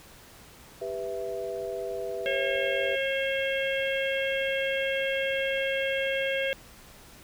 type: chord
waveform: sine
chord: E minor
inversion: first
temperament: just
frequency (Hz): 395.6 / 494.4 / 659.3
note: G4 / B4 / E5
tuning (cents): +16 / +2 / 0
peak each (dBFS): -35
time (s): 0.81-2.96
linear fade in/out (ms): 10
type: harmonic tone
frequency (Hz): 541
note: C#5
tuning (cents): -42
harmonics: 1 / 3 / 4 / 5 / 6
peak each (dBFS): -28 / -33 / -34 / -35 / -36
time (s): 2.26-6.53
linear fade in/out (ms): 0
effects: pink hiss -51 dBFS RMS until 7.23 s